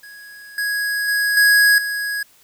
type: tone with level steps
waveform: square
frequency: 1661.2 Hz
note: G#6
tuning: in tune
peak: -38 / -20 / -17 / -11 / -22 dBFS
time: 0.03-2.23 s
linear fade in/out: 5 ms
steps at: 0.58 / 1.08 / 1.37 / 1.78 s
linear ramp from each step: 2 ms
effects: white hiss -53 dBFS RMS until 2.43 s